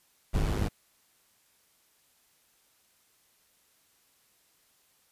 brown noise with amplitude modulation, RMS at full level -24 dBFS, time 0.33-0.69 s, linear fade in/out 20 ms, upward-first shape sine, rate 103 Hz, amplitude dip 70%, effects white hiss -67 dBFS RMS until 5.11 s + resampled to 32000 Hz

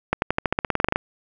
accelerating click train, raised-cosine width 0.5 ms, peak -4 dBFS, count 15, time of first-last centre 0.13-0.959 s, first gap 91 ms, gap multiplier 0.93, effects none

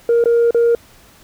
sine tone with dropouts, 468.8 Hz, A#4, 10 cents sharp, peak -8 dBFS, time 0.09-0.75 s, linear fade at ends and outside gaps 2 ms, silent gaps 0.24-0.257 / 0.508-0.546 s, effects tanh soft clip ceiling -8 dBFS + pink hiss -47 dBFS RMS until 1.23 s

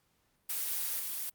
blue noise with level steps, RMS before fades -34 / -37 dBFS, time 0.49-1.3 s, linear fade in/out 10 ms, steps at 0.99 s, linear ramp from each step 10 ms, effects pink hiss -74 dBFS RMS until 1.34 s + Opus 48 kbps

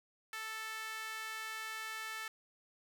sawtooth tone with high-pass filter, 440 Hz, A4, in tune, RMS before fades -43 dBFS, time 0.33-2.28 s, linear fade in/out 2 ms, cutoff 1600 Hz, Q 2.1, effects none

